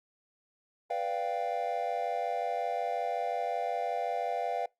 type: chord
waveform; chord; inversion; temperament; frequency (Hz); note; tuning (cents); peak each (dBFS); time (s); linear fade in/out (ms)
triangle; G dominant seventh; first; equal; 493.9 / 587.3 / 698.5 / 784; B4 / D5 / F5 / G5; 0 / 0 / 0 / 0; -35 / -36 / -31 / -34; 0.9-4.66; 5
effects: noise-tail reverb RT60 0.2 s tail -24 dB re dry + Opus 48 kbps